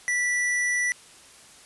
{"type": "tone", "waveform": "square", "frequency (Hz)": 1964, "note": "B6", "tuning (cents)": -10, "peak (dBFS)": -23, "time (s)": [0.08, 0.92], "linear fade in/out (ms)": 0, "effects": ["white hiss -50 dBFS RMS until 1.65 s", "resampled to 24000 Hz"]}